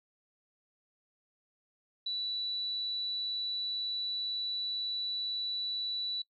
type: tone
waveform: sine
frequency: 3951 Hz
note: B7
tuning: in tune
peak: -32 dBFS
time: 2.06-6.22 s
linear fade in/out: 5 ms
effects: noise-tail reverb RT60 0.1 s tail -21 dB re dry